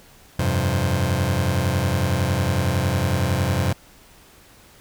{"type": "chord", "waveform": "sawtooth", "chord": "F suspended second", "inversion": "none", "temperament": "just", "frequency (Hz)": [87.31, 98.22, 130.96], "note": ["F2", "G2", "C3"], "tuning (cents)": [0, 4, 2], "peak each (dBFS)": -19, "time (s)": [0.39, 3.73], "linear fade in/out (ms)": 5, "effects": ["pink hiss -50 dBFS RMS until 4.8 s"]}